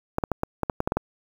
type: clicks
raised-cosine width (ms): 1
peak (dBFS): -9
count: 10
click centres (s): 0.184 / 0.238 / 0.317 / 0.434 / 0.633 / 0.698 / 0.804 / 0.875 / 0.921 / 0.97
effects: 7-bit